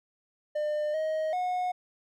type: tone with pitch steps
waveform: triangle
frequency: 601 / 628 / 727 Hz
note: D5 / D#5 / F#5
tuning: +40 / +16 / -31 cents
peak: -25 dBFS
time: 0.55-1.72 s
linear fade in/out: 10 ms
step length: 390 ms
effects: none